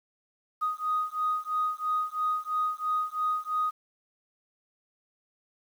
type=beating tone pair; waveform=sine; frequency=1244.5 / 1247.5 Hz; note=D#6 / D#6; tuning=0 / +4 cents; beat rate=3 Hz; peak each=-29 dBFS; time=0.61-3.71 s; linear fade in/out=20 ms; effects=tanh soft clip ceiling -19 dBFS + 9-bit